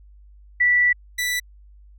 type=tone pair in turn; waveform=sine / sawtooth; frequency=1962 / 1972.6 Hz; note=B6 / B6; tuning=-12 / -3 cents; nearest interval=unison; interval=9 cents; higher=second; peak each=-14 / -18 dBFS; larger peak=first; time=0.6-0.93 / 1.18-1.4 s; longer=first; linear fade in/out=10 ms; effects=added 50 Hz sine -45 dBFS peak until 1.98 s